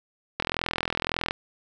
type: click train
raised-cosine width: 0.3 ms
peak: -9 dBFS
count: 39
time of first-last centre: 0.4-1.309 s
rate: 41.8 Hz
effects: none